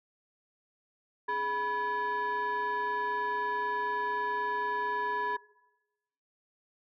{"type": "tone cluster", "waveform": "sine", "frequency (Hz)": [418.8, 984, 1700], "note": ["G#4", "B5", "G#6"], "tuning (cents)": [15, -7, 40], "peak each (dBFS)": [-36, -29, -33], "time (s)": [1.28, 5.37], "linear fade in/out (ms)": 10, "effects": ["noise-tail reverb RT60 1.0 s tail -21 dB re dry", "tanh soft clip ceiling -25 dBFS"]}